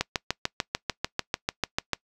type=click train; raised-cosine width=0.2 ms; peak=-7 dBFS; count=14; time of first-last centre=0.01-1.933 s; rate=6.76 Hz; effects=noise-tail reverb RT60 0.1 s tail -23 dB re dry